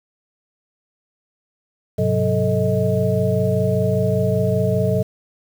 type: tone cluster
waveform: sine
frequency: 102.7 / 127.8 / 182 / 438 / 628 Hz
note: G#2 / C3 / F#3 / A4 / D#5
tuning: -19 / -40 / -28 / -8 / +16 cents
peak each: -22 dBFS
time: 1.98-5.03 s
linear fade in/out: 10 ms
effects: 7-bit